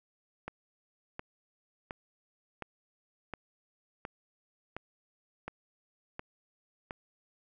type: click train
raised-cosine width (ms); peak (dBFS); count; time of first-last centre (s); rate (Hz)
0.5; -23; 10; 0.48-6.909; 1.4
effects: none